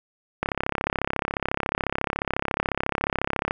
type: click train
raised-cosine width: 0.5 ms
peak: -8 dBFS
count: 106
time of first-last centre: 0.43-3.509 s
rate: 34.1 Hz
effects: none